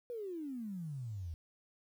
sine exponential sweep, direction down, 496.2 to 77.78 Hz, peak -39 dBFS, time 0.1-1.34 s, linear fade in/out 0 ms, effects 11-bit

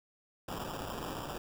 violet noise with sample-and-hold, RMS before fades -40 dBFS, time 0.48-1.38 s, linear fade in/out 5 ms, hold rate 2100 Hz, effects none

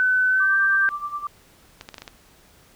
sine tone with pitch glide, 1510 to 1572.3 Hz, F#6 to G6, +35 to +5 cents, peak -16 dBFS, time 0-0.89 s, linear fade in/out 0 ms, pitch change +70 cents, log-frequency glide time 0.29-0.57 s
sine tone with tremolo, 1174.7 Hz, D6, in tune, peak -24 dBFS, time 0.4-1.27 s, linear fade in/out 2 ms, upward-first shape sine, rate 9.6 Hz, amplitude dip 75%
clicks, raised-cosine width 0.2 ms, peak -19 dBFS, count 6, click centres 1.811 / 1.889 / 1.943 / 1.982 / 2.02 / 2.078 s
effects pink hiss -54 dBFS RMS until 2.75 s

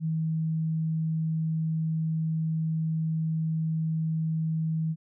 sine tone, 160 Hz, D#3, 49 cents sharp, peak -25 dBFS, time 0-4.96 s, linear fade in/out 50 ms, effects none

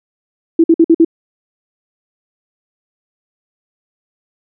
sine tone bursts, 330 Hz, E4, 2 cents sharp, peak -4 dBFS, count 5, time 0.59-1.048 s, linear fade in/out 5 ms, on 50 ms, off 52 ms, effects none

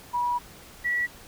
sine tone pair in turn, 970 / 1940 Hz, B5 / B6, -31 / -31 cents, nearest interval octave, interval 1200 cents, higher second, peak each -23 dBFS, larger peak neither, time 0.13-0.39 / 0.84-1.07 s, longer first, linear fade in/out 20 ms, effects pink hiss -48 dBFS RMS until 1.27 s

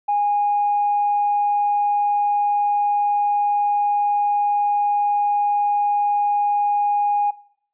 sine tone with hard clipping, 822 Hz, G#5, 18 cents flat, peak -17 dBFS, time 0.08-7.31 s, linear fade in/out 10 ms, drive 1 dB, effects noise-tail reverb RT60 0.6 s tail -20 dB re dry + resampled to 8000 Hz

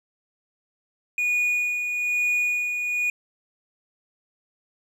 triangle tone with tremolo, 2455 Hz, D#7, 24 cents flat, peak -18 dBFS, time 1.18-3.1 s, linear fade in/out 2 ms, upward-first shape sine, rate 1.1 Hz, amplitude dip 45%, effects none

